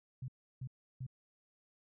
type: tone bursts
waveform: sine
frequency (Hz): 128.8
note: C3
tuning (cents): -27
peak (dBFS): -39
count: 3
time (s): 0.22-1.066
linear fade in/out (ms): 5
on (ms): 62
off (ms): 330
effects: none